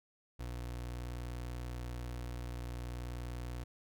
30% pulse tone, 60.5 Hz, B1, 35 cents flat, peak -37 dBFS, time 0.39-3.64 s, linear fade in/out 10 ms, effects none

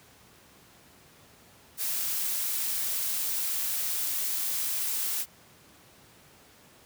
blue noise, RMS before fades -30 dBFS, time 1.77-5.26 s, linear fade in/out 50 ms, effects pink hiss -56 dBFS RMS until 6.85 s + high-pass 80 Hz 12 dB/octave

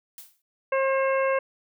blue noise with exponential decay, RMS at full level -39 dBFS, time 0.18-0.42 s, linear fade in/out 2 ms, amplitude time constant 52 ms
harmonic tone, 536 Hz, C5, 42 cents sharp, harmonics 1 / 2 / 3 / 4 / 5, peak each -22 / -28 / -32 / -34 / -36 dBFS, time 0.72-1.39 s, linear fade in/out 5 ms
effects none

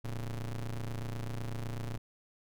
45% pulse ring-modulated tone, 63.3 Hz, B1, 43 cents sharp, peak -32 dBFS, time 0.04-1.98 s, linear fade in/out 10 ms, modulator 49.3 Hz, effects none

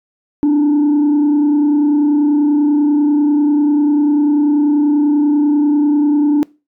sine tone with frequency modulation, 293.7 Hz, D4, in tune, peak -7 dBFS, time 0.43-6.43 s, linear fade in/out 0 ms, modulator 30.2 Hz, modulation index 0.35, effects noise-tail reverb RT60 0.3 s tail -25 dB re dry + tanh soft clip ceiling -8 dBFS

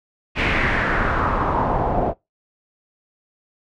pink noise with low-pass filter sweep, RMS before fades -20 dBFS, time 0.35-2.14 s, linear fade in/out 50 ms, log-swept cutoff 2500 to 650 Hz, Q 3.1, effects noise-tail reverb RT60 0.2 s tail -23 dB re dry

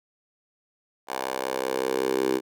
10% pulse tone with high-pass filter sweep, 65.4 Hz, C2, in tune, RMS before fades -27 dBFS, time 1.07-2.41 s, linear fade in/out 50 ms, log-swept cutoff 680 to 360 Hz, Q 3.5, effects none

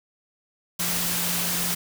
sine tone in noise, 174.61 Hz, F3, in tune, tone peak -33 dBFS, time 0.79-1.75 s, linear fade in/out 10 ms, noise white, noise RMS -26 dBFS, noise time 0.79-1.75 s, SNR -10 dB, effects none

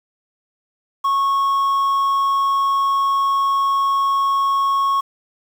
triangle tone with quantisation, 1100 Hz, C#6, 14 cents flat, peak -13 dBFS, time 1.04-5.01 s, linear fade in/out 10 ms, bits 7, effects none

